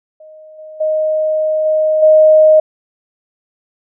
sine tone with level steps, 622.3 Hz, D#5, in tune, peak -35 / -30 / -12 / -10 / -4 dBFS, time 0.2-2.6 s, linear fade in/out 5 ms, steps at 0.58 / 0.8 / 1.65 / 2.02 s, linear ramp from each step 10 ms, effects none

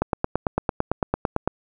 click train, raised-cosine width 1 ms, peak -6 dBFS, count 14, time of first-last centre 0.02-1.476 s, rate 8.93 Hz, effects none

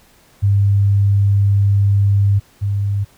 sine tone pair in turn, 100 / 100.49 Hz, G2 / G2, +35 / +43 cents, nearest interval unison, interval 8 cents, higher second, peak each -10 / -15 dBFS, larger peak first, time 0.42-2.4 / 2.61-3.05 s, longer first, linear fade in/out 20 ms, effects pink hiss -51 dBFS RMS until 3.17 s

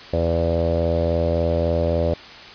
sawtooth tone with low-pass filter, 83.6 Hz, E2, 25 cents sharp, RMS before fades -20 dBFS, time 0.13-2.14 s, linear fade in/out 5 ms, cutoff 560 Hz, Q 8.9, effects white hiss -39 dBFS RMS until 2.54 s + resampled to 11025 Hz

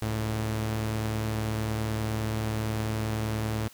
sawtooth tone pair together, 69.88 / 109.4 Hz, C#2 / A2, +15 / -9 cents, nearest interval minor sixth, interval 776 cents, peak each -33 / -24 dBFS, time 0.02-3.68 s, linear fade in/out 0 ms, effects white hiss -54 dBFS RMS until 3.73 s

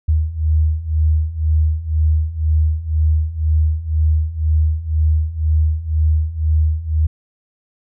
sine beating tone pair, 76.8 / 78.8 Hz, D#2 / D#2, -22 / +23 cents, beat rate 2 Hz, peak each -18 / -15 dBFS, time 0.08-7.07 s, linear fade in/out 10 ms, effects none

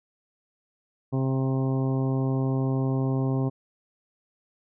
harmonic tone with a mistuned harmonic, 132.7 Hz, C3, 25 cents sharp, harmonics 1 / 2 / 3 / 4 / 5 / 6 / 7 / 8, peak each -24 / -28 / -33 / -38 / -40 / -42 / -44 / -44 dBFS, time 1.12-3.5 s, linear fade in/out 20 ms, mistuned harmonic 6, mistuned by -15 cents, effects none

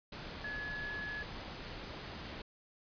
sine tone in noise, 1698 Hz, G#6, 38 cents sharp, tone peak -39 dBFS, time 0.44-1.23 s, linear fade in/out 5 ms, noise pink, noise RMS -45 dBFS, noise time 0.12-2.42 s, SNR +3 dB, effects resampled to 11025 Hz

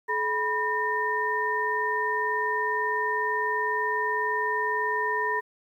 sine tone cluster, 429.2 / 982 / 1824 Hz, A4 / B5 / A#6, -43 / -10 / -38 cents, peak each -31 / -27 / -28 dBFS, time 0.08-5.41 s, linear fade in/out 20 ms, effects 10-bit

